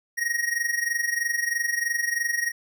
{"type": "tone with amplitude modulation", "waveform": "square", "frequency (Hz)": 1881, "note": "A#6", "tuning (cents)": 15, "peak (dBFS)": -21, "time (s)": [0.17, 2.52], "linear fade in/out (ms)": 20, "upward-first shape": "sine", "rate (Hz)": 23.1, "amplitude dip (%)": 75, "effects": []}